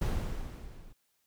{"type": "noise with level ramp", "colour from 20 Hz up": "brown", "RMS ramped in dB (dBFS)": [-27, -52], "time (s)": [0.01, 0.93], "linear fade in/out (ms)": 10, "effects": ["white hiss -75 dBFS RMS until 1.26 s"]}